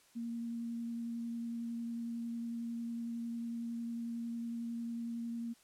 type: tone with vibrato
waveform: sine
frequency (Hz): 233.1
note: A#3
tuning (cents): 0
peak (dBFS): -37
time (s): 0.15-5.54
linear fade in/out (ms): 20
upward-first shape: triangle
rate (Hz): 11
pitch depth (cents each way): 12
effects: white hiss -66 dBFS RMS until 5.63 s + low-pass 11000 Hz 12 dB/octave